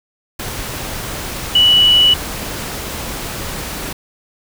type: tone in noise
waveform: sine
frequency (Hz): 2950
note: F#7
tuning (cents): -6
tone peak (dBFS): -7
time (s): 1.55-2.14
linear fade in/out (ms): 5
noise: pink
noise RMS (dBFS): -25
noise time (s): 0.39-3.93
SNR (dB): +15
effects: none